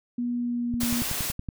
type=tone with pitch glide; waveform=sine; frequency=241.8 to 238.7 Hz; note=B3 to A#3; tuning=-36 to +41 cents; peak=-25 dBFS; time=0.18-1.02 s; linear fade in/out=5 ms; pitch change=-23 cents; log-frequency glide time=0.35-0.77 s
type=click train; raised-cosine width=5 ms; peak=-20 dBFS; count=9; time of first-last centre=0.74-1.488 s; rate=10.7 Hz
type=noise; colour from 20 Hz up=white; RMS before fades=-30 dBFS; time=0.8-1.32 s; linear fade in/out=10 ms
effects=none